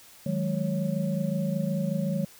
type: tone cluster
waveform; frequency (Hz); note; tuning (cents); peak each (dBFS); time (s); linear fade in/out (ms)
sine; 156.5 / 184.8 / 210.1 / 554; D#3 / F#3 / G#3 / C#5; +10 / -2 / +20 / -1; -30 / -29 / -31 / -34; 0.26-2.25; 5
effects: white hiss -52 dBFS RMS until 2.39 s